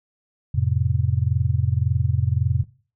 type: chord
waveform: sine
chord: F major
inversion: none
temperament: just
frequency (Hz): 87.31 / 109.13 / 130.96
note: F2 / A2 / C3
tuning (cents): 0 / -14 / +2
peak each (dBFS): -22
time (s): 0.54-2.64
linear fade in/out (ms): 10
effects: noise-tail reverb RT60 0.4 s tail -20 dB re dry